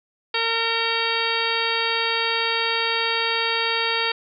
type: harmonic tone with a mistuned harmonic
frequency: 457.2 Hz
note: A#4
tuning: 34 cents flat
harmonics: 1 / 2 / 3 / 4 / 5 / 6 / 7 / 8 / 10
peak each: -29 / -29 / -29 / -29 / -29 / -29 / -29 / -29 / -29 dBFS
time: 0.34-4.12 s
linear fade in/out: 5 ms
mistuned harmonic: 8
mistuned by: +58 cents
effects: none